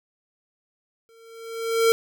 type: tone with exponential growth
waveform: square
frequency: 455.5 Hz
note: A#4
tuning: 40 cents flat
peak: -14 dBFS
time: 1.09-1.92 s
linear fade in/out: 0 ms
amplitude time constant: 180 ms
effects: none